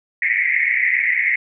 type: band-pass noise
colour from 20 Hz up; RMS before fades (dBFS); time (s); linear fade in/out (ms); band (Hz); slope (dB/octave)
white; -18; 0.22-1.36; 5; 1900 to 2200; 96
effects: none